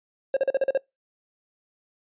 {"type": "tone bursts", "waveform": "triangle", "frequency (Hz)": 540, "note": "C#5", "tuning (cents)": -45, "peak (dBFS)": -16, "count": 7, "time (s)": [0.34, 0.775], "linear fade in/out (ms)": 2, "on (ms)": 27, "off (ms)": 41, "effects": ["noise-tail reverb RT60 0.2 s tail -25 dB re dry", "resampled to 8000 Hz"]}